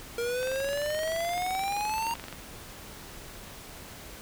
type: exponential sweep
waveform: square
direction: up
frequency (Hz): 466.5 to 934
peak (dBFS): -29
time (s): 0.18-2.14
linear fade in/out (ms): 2
type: click train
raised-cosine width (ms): 0.3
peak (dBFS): -23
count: 45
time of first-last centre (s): 0.43-2.327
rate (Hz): 23.2
effects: pink hiss -45 dBFS RMS until 4.21 s